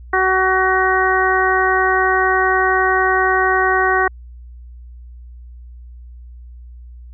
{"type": "harmonic tone", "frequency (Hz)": 375.9, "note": "F#4", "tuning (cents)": 27, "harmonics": [1, 2, 3, 4, 5], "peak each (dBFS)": [-19, -19, -19, -19, -19], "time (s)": [0.13, 4.08], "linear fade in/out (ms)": 5, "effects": ["added 60 Hz sine -34 dBFS peak until 7.13 s"]}